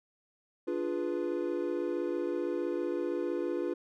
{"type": "chord", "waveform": "triangle", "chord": "D diminished seventh", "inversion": "none", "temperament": "equal", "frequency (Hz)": [293.7, 349.2, 415.3, 493.9], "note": ["D4", "F4", "Ab4", "Cb5"], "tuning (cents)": [0, 0, 0, 0], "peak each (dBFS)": [-35, -31, -37, -35], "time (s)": [0.67, 3.74], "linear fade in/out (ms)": 10, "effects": []}